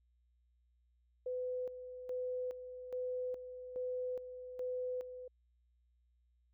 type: tone with tremolo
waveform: sine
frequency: 503 Hz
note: B4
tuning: 32 cents sharp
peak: -36 dBFS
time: 1.26-5.28 s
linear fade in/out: 5 ms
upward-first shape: square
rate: 1.2 Hz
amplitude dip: 65%
effects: added 60 Hz sine -70 dBFS peak until 6.53 s